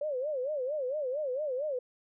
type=tone with vibrato; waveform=sine; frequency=554.4 Hz; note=C#5; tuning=in tune; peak=-30 dBFS; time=0.01-1.79 s; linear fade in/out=5 ms; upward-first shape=sine; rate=4.4 Hz; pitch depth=190 cents each way; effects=none